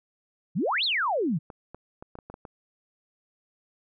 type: exponential two-way sweep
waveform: sine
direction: up then down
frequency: 138.59 to 4435 to 138.59 Hz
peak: -23 dBFS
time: 0.55-1.39 s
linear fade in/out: 20 ms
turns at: 0.84 s
type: clicks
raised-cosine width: 1 ms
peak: -27 dBFS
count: 8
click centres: 1.502 / 1.746 / 2.025 / 2.154 / 2.188 / 2.3 / 2.341 / 2.452 s
effects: none